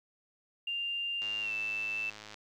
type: tone with pitch glide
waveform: sine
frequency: 2794 to 2652 Hz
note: F7 to E7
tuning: 0 to +10 cents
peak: -32 dBFS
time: 0.67-2.1 s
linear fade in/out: 5 ms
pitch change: -90 cents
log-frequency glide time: 1.41-1.52 s
type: click train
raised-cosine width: 0.2 ms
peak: -29 dBFS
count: 120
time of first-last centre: 1.22-2.343 s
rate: 106 Hz
effects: 11-bit